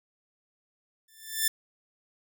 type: tone with exponential growth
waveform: 5% pulse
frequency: 1768 Hz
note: A6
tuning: 8 cents sharp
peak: -10 dBFS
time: 1.08-1.48 s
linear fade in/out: 5 ms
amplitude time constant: 85 ms
effects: none